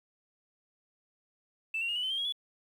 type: tone with pitch steps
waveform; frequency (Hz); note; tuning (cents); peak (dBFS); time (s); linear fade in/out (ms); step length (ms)
sine; 2649 / 2747 / 2849 / 2955 / 3064 / 3178 / 3295 / 3418; E7 / F7 / F7 / F#7 / G7 / G7 / G#7 / G#7; +8 / -29 / +34 / -3 / -40 / +23 / -14 / +49; -29; 1.74-2.324; 5; 73
effects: tanh soft clip ceiling -26 dBFS + 10-bit